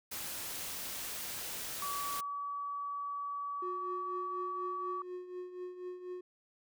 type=noise; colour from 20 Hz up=white; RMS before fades=-41 dBFS; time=0.11-2.21 s; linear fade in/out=10 ms
type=tone; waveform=sine; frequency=1142 Hz; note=D6; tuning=49 cents flat; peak=-36 dBFS; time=1.82-5.02 s; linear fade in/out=2 ms
type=tone with tremolo; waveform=triangle; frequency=362.1 Hz; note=F#4; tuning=37 cents flat; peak=-36 dBFS; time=3.62-6.21 s; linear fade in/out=5 ms; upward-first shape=triangle; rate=4.1 Hz; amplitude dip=70%
effects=none